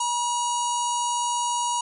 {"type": "harmonic tone with a mistuned harmonic", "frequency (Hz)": 961, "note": "B5", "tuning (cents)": -48, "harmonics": [1, 3, 4, 5, 6, 7, 8, 9, 10], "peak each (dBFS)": [-24, -34, -41, -42, -41, -31, -39, -43, -37], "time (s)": [0, 1.81], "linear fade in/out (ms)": 5, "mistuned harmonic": 5, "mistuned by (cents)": -100, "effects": []}